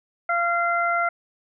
harmonic tone, 689 Hz, F5, 24 cents flat, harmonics 1 / 2 / 3, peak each -24 / -22 / -28 dBFS, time 0.29-1.09 s, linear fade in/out 5 ms, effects none

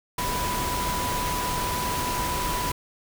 sine tone in noise, 987.8 Hz, B5, in tune, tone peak -28 dBFS, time 0.18-2.72 s, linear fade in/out 5 ms, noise pink, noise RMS -29 dBFS, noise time 0.18-2.72 s, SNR -2 dB, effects none

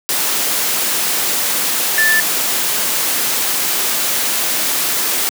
sine tone in noise, 1760 Hz, A6, in tune, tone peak -11 dBFS, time 1.98-2.2 s, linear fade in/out 0 ms, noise white, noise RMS -17 dBFS, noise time 0.09-5.29 s, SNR +3 dB, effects high-pass 200 Hz 12 dB/octave

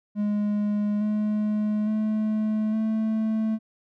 triangle tone with pitch steps, 207.7 / 211.6 / 215.5 / 219.5 Hz, G#3 / G#3 / A3 / A3, 0 / +33 / -36 / -4 cents, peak -20 dBFS, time 0.15-3.59 s, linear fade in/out 50 ms, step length 860 ms, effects none

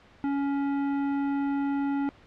sine tone with tanh clipping, 279.9 Hz, C#4, 17 cents sharp, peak -27 dBFS, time 0.24-2.09 s, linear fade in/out 0 ms, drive 14 dB, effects pink hiss -55 dBFS RMS until 2.26 s + low-pass 3000 Hz 12 dB/octave

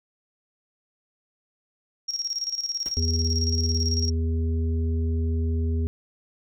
sine tone with tremolo, 5588 Hz, F8, in tune, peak -24 dBFS, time 2.08-4.1 s, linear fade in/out 10 ms, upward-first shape square, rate 18 Hz, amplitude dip 70%
pink noise with exponential decay, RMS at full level -36 dBFS, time 2.86-2.95 s, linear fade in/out 0 ms, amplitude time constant 18 ms
harmonic tone, 81.3 Hz, E2, 23 cents flat, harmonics 1 / 3 / 5, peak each -22 / -32 / -36 dBFS, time 2.97-5.87 s, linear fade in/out 0 ms
effects none

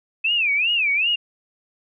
sine tone with vibrato, 2540 Hz, D#7, 35 cents sharp, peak -17 dBFS, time 0.24-1.16 s, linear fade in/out 10 ms, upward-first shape sine, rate 2.6 Hz, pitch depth 220 cents each way, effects none

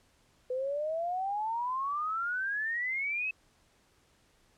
sine exponential sweep, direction up, 498.1 to 2610 Hz, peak -30 dBFS, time 0.5-3.31 s, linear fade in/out 5 ms, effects pink hiss -67 dBFS RMS until 4.57 s + low-pass 10000 Hz 12 dB/octave

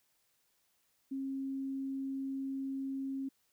sine tone, 270 Hz, C#4, 45 cents flat, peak -35 dBFS, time 1.11-3.29 s, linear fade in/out 10 ms, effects white hiss -75 dBFS RMS until 3.52 s

